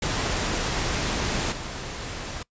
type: noise with level steps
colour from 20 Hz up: pink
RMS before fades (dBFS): -26 / -34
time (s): 0.02-2.43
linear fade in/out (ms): 5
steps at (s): 1.52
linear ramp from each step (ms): 2
effects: noise-tail reverb RT60 0.1 s tail -23 dB re dry + resampled to 16000 Hz